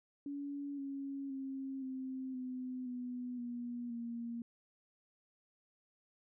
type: tone with pitch steps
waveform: sine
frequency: 283.6 / 276 / 268.6 / 261.4 / 254.4 / 247.6 / 241 / 234.5 Hz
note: C#4 / C#4 / C4 / C4 / C4 / B3 / B3 / A#3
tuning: +40 / -7 / +46 / -1 / -48 / +5 / -42 / +11 cents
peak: -39 dBFS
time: 0.26-4.42 s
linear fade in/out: 2 ms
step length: 520 ms
effects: none